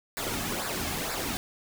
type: noise with flanger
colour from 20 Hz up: pink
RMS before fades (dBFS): -32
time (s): 0.17-1.37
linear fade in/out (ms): 0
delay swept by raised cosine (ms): 0.32 to 2.12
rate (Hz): 2.1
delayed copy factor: -0.65
effects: none